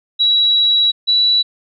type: tone pair in turn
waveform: sine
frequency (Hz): 3895 / 3936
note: B7 / B7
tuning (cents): -25 / -7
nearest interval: unison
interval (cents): 18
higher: second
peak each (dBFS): -10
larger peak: neither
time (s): 0.19-0.92 / 1.07-1.43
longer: first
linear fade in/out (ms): 20
effects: none